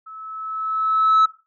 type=tone with level ramp; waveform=sine; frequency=1300 Hz; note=E6; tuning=24 cents flat; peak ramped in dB=-36 to -8 dBFS; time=0.06-1.26 s; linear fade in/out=10 ms; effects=noise-tail reverb RT60 0.3 s tail -17 dB re dry + tanh soft clip ceiling -10 dBFS